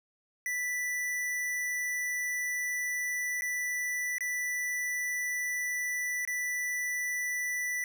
square tone with dropouts, 1975.5 Hz, B6, in tune, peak -31 dBFS, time 0.46-7.84 s, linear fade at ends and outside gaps 1 ms, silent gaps 3.41-3.42 / 4.183-4.207 / 6.251-6.275 s, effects none

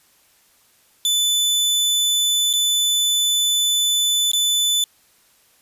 sawtooth tone with dropouts, 3500 Hz, A7, 10 cents flat, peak -13 dBFS, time 1.05-4.84 s, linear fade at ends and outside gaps 1 ms, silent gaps 2.53-2.536 / 4.316-4.333 s, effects white hiss -57 dBFS RMS until 5.61 s + resampled to 32000 Hz

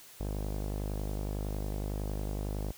sawtooth tone with low-pass filter, 50.9 Hz, G#1, 34 cents flat, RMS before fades -35 dBFS, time 0.2-2.72 s, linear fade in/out 5 ms, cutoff 640 Hz, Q 1.3, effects white hiss -53 dBFS RMS until 2.77 s

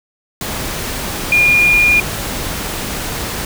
sine tone in noise, 2424 Hz, D#7, 46 cents flat, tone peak -8 dBFS, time 1.32-2 s, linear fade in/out 2 ms, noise pink, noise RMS -22 dBFS, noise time 0.41-3.45 s, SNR +11 dB, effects none

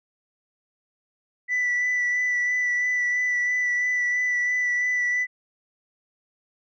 sine tone with vibrato, 1975.5 Hz, B6, in tune, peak -19 dBFS, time 1.48-5.27 s, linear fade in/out 50 ms, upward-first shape sine, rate 3 Hz, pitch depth 16 cents each way, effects tanh soft clip ceiling -19 dBFS

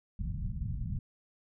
pink low-pass noise, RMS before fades -35 dBFS, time 0.19-0.99 s, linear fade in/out 5 ms, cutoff 190 Hz, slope 48 dB/octave, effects none

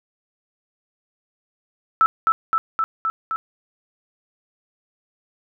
sine tone with echo, 1318.5 Hz, E6, in tune, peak -11 dBFS, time 2.01-2.06 s, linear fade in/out 0 ms, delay 260 ms, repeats 5, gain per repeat -2 dB, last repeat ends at 3.36 s, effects none

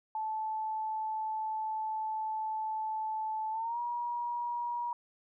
sine tone with pitch glide, 872 to 956.4 Hz, A5 to A#5, -16 to +44 cents, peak -32 dBFS, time 0.15-4.93 s, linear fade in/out 2 ms, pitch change +160 cents, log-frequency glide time 3.51-3.79 s, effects none

